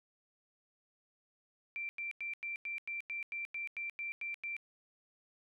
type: tone bursts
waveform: sine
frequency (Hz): 2353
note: D7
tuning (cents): +3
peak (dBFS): -37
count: 13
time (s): 1.76-4.566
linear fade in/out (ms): 0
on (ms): 130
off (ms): 93
effects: none